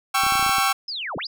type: chord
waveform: sawtooth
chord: C# diminished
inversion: second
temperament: equal with one note detuned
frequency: 784 / 1108.7 / 1338.5 Hz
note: G5 / C#6 / E6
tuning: 0 / 0 / +26 cents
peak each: -19 dBFS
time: 0.14-0.73 s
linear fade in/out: 10 ms
type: clicks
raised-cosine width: 3 ms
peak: -23 dBFS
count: 9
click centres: 0.236 / 0.266 / 0.323 / 0.355 / 0.395 / 0.427 / 0.464 / 0.494 / 0.584 s
type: linear two-way sweep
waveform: sine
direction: down then up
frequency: 5274 to 87.31 to 5274 Hz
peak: -27 dBFS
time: 0.88-1.27 s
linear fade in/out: 5 ms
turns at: 1.17 s
effects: none